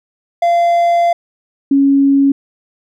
triangle / sine tone pair in turn, 688 / 276.8 Hz, F5 / C#4, -26 / -2 cents, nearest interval octave + major third, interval 1576 cents, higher first, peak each -7 dBFS, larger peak neither, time 0.42-1.13 / 1.71-2.32 s, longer first, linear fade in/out 5 ms, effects none

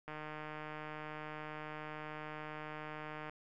click train, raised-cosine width 0.5 ms, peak -30 dBFS, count 493, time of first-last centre 0.08-3.296 s, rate 153 Hz, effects none

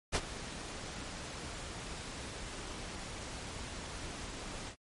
pink noise with ADSR envelope, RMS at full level -29 dBFS, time 0.12-4.76 s, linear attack 32 ms, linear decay 49 ms, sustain -14 dB, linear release 82 ms, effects low-pass 9000 Hz 12 dB/octave + MP3 48 kbps

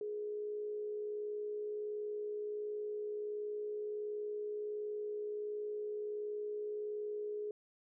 sine tone with amplitude modulation, 419.8 Hz, G#4, 19 cents sharp, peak -36 dBFS, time 0.01-7.51 s, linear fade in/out 2 ms, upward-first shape sine, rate 61.4 Hz, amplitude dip 30%, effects none

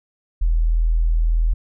sine tone, 40.86 Hz, E1, 14 cents flat, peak -14 dBFS, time 0.41-1.54 s, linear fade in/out 10 ms, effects none

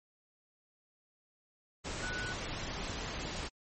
sine tone in noise, 1480 Hz, F#6, in tune, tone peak -38 dBFS, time 2.02-2.34 s, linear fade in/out 20 ms, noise pink, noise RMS -39 dBFS, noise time 1.84-3.49 s, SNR -2 dB, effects MP3 32 kbps

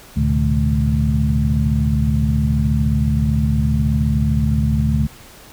sine tone cluster, 73.2 / 115 / 129 / 148.2 / 216.3 Hz, D2 / A#2 / C3 / D3 / A3, -5 / -23 / -24 / +16 / -29 cents, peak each -18 / -24 / -25 / -19 / -20 dBFS, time 0.16-5.07 s, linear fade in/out 10 ms, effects pink hiss -42 dBFS RMS until 5.52 s

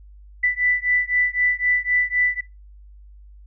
sine beating tone pair, 1981 / 1984.9 Hz, B6 / B6, +5 / +8 cents, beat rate 3.9 Hz, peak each -21 dBFS, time 0.43-2.41 s, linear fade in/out 10 ms, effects noise-tail reverb RT60 0.2 s tail -17 dB re dry + added 50 Hz sine -42 dBFS peak until 3.46 s

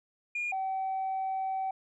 sine tone pair in turn, 2424 / 765.3 Hz, D#7 / G5, -46 / -42 cents, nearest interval octave + minor sixth, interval 1996 cents, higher first, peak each -29 / -28 dBFS, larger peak second, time 0.35-0.52 / 0.52-1.71 s, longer second, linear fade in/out 5 ms, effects tanh soft clip ceiling -27 dBFS

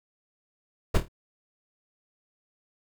brown noise with echo, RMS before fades -18 dBFS, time 0.94-0.98 s, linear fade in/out 10 ms, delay 26 ms, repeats 4, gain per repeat -8 dB, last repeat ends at 1.084 s, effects none

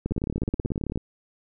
two click trains, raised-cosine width 3 ms, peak -13 / -17 dBFS, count 16 / 17, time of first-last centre 0.06-0.958 / 0.11-0.975 s, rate 16.7 / 18.5 Hz, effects none

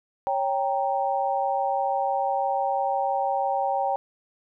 sine chord, G diminished, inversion second, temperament equal with one note detuned, 554.4 / 786.3 / 932.3 Hz, Db5 / G5 / Bb5, 0 / +5 / 0 cents, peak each -28 / -24 / -30 dBFS, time 0.27-3.96 s, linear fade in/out 0 ms, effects none

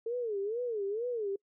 sine tone with vibrato, 441 Hz, A4, 4 cents sharp, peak -31 dBFS, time 0.06-1.36 s, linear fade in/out 5 ms, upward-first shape sine, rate 2.2 Hz, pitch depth 200 cents each way, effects noise-tail reverb RT60 0.1 s tail -26 dB re dry

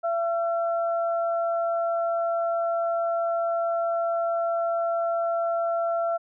sine tone pair together, 675 / 1352.3 Hz, E5 / E6, +41 / +44 cents, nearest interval octave, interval 1203 cents, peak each -23 / -32 dBFS, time 0.03-6.18 s, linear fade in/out 20 ms, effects none

